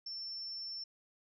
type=tone; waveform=sine; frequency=5390 Hz; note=E8; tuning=38 cents sharp; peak=-40 dBFS; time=0.06-0.84 s; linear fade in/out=5 ms; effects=none